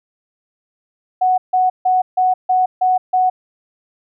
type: tone bursts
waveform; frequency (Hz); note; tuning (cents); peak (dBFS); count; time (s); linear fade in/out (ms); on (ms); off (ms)
sine; 740; F#5; 0; -11; 7; 1.21-3.3; 10; 170; 150
effects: none